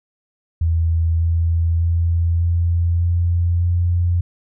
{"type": "tone with pitch steps", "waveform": "sine", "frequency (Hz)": [82.41, 83.37, 84.34, 85.32, 86.31, 87.31], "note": ["E2", "E2", "E2", "F2", "F2", "F2"], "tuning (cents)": [0, 20, 40, -40, -20, 0], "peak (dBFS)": -14, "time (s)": [0.61, 4.21], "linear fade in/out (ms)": 5, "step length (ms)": 600, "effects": []}